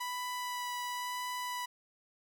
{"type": "tone with vibrato", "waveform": "sawtooth", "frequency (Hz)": 987.8, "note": "B5", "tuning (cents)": 0, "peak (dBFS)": -32, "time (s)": [0, 1.66], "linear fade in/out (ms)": 10, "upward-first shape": "sine", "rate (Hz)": 0.97, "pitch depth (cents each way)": 9, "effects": []}